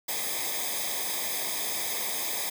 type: noise with comb filter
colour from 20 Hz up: white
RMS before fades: -31 dBFS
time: 0.08-2.5 s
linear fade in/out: 10 ms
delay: 0.7 ms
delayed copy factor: -0.9
effects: none